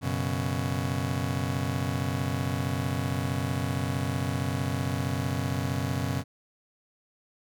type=chord; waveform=30% pulse; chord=F# suspended fourth; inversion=none; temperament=just; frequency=92.5 / 123.33 / 138.75 Hz; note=F#2 / B2 / C#3; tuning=0 / -2 / +2 cents; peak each=-29 dBFS; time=0.01-6.24 s; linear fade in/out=50 ms; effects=none